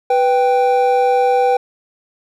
triangle tone pair together, 494.5 / 784 Hz, B4 / G5, +2 / 0 cents, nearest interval minor sixth, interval 798 cents, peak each -12 dBFS, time 0.1-1.57 s, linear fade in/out 5 ms, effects none

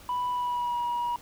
sine tone with pitch glide, 987.8 to 960.2 Hz, B5 to B5, 0 to -49 cents, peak -24 dBFS, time 0.09-1.16 s, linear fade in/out 2 ms, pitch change -49 cents, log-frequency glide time 0.31-0.78 s, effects tanh soft clip ceiling -25 dBFS + pink hiss -51 dBFS RMS until 1.21 s

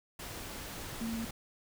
sine tone in noise, 227.5 Hz, A#3, 42 cents flat, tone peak -34 dBFS, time 1.01-1.25 s, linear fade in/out 5 ms, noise pink, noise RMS -43 dBFS, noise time 0.19-1.31 s, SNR +6 dB, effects none

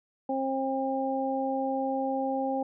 harmonic tone, 267.3 Hz, C4, 37 cents sharp, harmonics 1 / 2 / 3, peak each -31 / -31 / -31 dBFS, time 0.29-2.63 s, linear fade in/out 5 ms, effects none

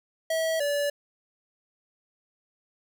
square tone pair in turn, 647 / 576.4 Hz, E5 / D5, -32 / -33 cents, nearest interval major second, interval 201 cents, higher first, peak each -25 dBFS, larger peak neither, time 0.3-0.6 / 0.6-0.9 s, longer neither, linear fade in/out 5 ms, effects none

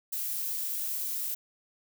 violet noise, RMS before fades -33 dBFS, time 0.12-1.35 s, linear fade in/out 10 ms, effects none

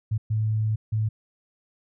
sine tone bursts at uneven times, 108.8 Hz, A2, 19 cents flat, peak -21 dBFS, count 3, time 0.11-0.18 / 0.3-0.76 / 0.92-1.09 s, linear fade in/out 10 ms, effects none

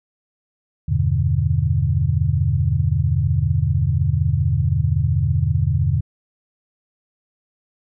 sine chord, E minor seventh, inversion none, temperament equal with one note detuned, 82.41 / 98 / 123.47 / 147.43 Hz, E2 / G2 / B2 / D3, 0 / 0 / 0 / +7 cents, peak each -21 dBFS, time 0.88-6.01 s, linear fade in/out 10 ms, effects none

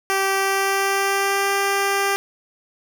10% pulse tone with pitch glide, 388.8 to 396.3 Hz, G4 to G4, -14 to +19 cents, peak -10 dBFS, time 0.1-2.16 s, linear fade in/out 0 ms, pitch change +33 cents, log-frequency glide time 0.35-1.53 s, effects none

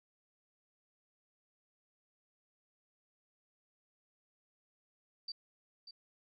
sine tone with echo, 4643 Hz, D8, 21 cents flat, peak -39 dBFS, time 5.28-5.32 s, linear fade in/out 5 ms, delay 590 ms, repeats 1, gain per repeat -10 dB, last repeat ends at 5.91 s, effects none

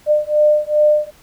sine beating tone pair, 600 / 602.5 Hz, D5 / D5, +37 / +44 cents, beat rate 2.5 Hz, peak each -14 / -14 dBFS, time 0.06-1.11 s, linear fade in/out 50 ms, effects pink hiss -49 dBFS RMS until 1.22 s

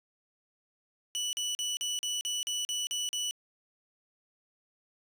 25% pulse tone bursts, 2960 Hz, F#7, in tune, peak -27 dBFS, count 10, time 1.15-3.31 s, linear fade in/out 0 ms, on 180 ms, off 40 ms, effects resampled to 32000 Hz + 10-bit

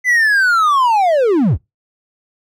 triangle linear sweep, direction down, 2030 to 50.3 Hz, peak -8 dBFS, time 0.04-1.58 s, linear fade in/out 50 ms, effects noise-tail reverb RT60 0.2 s tail -26 dB re dry

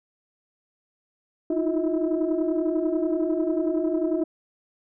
sine tone cluster, 311.7 / 322.7 / 352.1 / 639 Hz, D#4 / E4 / F4 / D#5, +3 / -37 / +14 / +46 cents, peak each -26 / -26 / -25 / -29 dBFS, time 1.5-4.24 s, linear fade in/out 5 ms, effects tanh soft clip ceiling -15 dBFS

